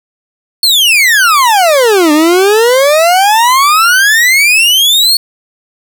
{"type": "exponential two-way sweep", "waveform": "40% pulse", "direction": "down then up", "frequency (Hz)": [4435, 293.7, 4435], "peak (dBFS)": -4, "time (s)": [0.63, 5.17], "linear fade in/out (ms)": 2, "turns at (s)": 2.12, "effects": []}